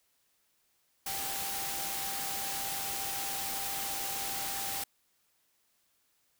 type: tone in noise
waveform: sine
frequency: 788 Hz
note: G5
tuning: 9 cents sharp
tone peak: -42 dBFS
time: 1.06-4.84 s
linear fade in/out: 5 ms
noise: white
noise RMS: -36 dBFS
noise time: 1.06-4.84 s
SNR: -9 dB
effects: white hiss -73 dBFS RMS until 6.39 s